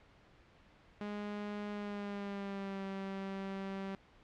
sawtooth tone with pitch glide, 206.9 to 194.16 Hz, G#3 to G3, -6 to -16 cents, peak -35 dBFS, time 1.01-3.95 s, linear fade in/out 0 ms, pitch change -110 cents, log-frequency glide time 1.72-2.84 s, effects pink hiss -63 dBFS RMS until 4.23 s + low-pass 3000 Hz 12 dB/octave

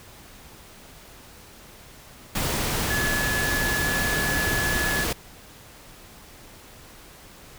sine tone in noise, 1707 Hz, G#6, 47 cents sharp, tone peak -25 dBFS, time 2.9-5.04 s, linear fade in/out 5 ms, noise pink, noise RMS -26 dBFS, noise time 2.35-5.13 s, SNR -2 dB, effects pink hiss -47 dBFS RMS until 7.58 s

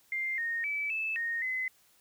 sine tone with pitch steps, 2101 / 1851 / 2303 / 2622 / 1855 / 2035 Hz, C7 / A#6 / D7 / E7 / A#6 / C7, +7 / -13 / -34 / -10 / -9 / -49 cents, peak -30 dBFS, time 0.12-1.68 s, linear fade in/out 2 ms, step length 260 ms, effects white hiss -65 dBFS RMS until 2 s

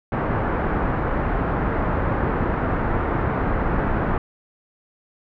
pink low-pass noise, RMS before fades -22 dBFS, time 0.12-4.18 s, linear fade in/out 2 ms, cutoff 1600 Hz, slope 24 dB/octave, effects none

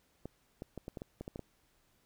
clicks, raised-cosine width 2 ms, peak -28 dBFS, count 10, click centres 0.256 / 0.621 / 0.777 / 0.881 / 0.972 / 1.019 / 1.21 / 1.279 / 1.359 / 1.393 s, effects pink hiss -72 dBFS RMS until 2.05 s

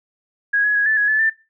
sine tone with pitch steps, 1652 / 1684 / 1661 / 1751 / 1671 / 1734 / 1779 Hz, G#6 / G#6 / G#6 / A6 / G#6 / A6 / A6, -10 / +24 / 0 / -9 / +10 / -26 / +19 cents, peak -14 dBFS, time 0.53-1.3 s, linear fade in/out 10 ms, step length 110 ms, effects noise-tail reverb RT60 0.3 s tail -21 dB re dry

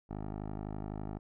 10% pulse tone with low-pass filter, 51.91 Hz, G#1, in tune, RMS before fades -40 dBFS, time 0.09-1.19 s, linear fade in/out 20 ms, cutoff 850 Hz, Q 1.1, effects none

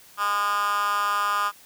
10% pulse tone with high-pass filter, 204.5 Hz, G#3, 26 cents flat, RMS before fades -24 dBFS, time 0.17-1.52 s, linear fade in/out 50 ms, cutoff 1200 Hz, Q 5.1, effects white hiss -51 dBFS RMS until 1.65 s

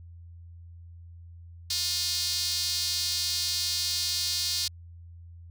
sawtooth tone with high-pass filter, 356.7 Hz, F4, 37 cents sharp, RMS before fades -29 dBFS, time 1.7-4.68 s, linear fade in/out 5 ms, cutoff 4500 Hz, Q 3.8, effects added 85 Hz sine -44 dBFS peak until 5.5 s

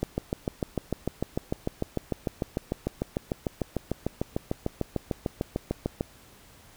click train, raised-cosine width 2 ms, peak -13 dBFS, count 41, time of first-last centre 0.03-6.009 s, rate 6.69 Hz, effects pink hiss -54 dBFS RMS until 6.76 s

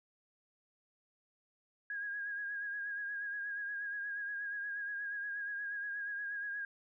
sine tone with vibrato, 1640 Hz, G#6, 22 cents flat, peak -37 dBFS, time 1.9-6.65 s, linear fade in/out 2 ms, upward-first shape sine, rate 8.4 Hz, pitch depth 38 cents each way, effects none

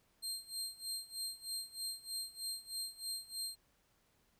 25% pulse tone with tremolo, 4186 Hz, C8, in tune, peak -33 dBFS, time 0.22-3.56 s, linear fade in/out 20 ms, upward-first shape sine, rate 3.2 Hz, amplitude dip 90%, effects pink hiss -74 dBFS RMS until 4.39 s

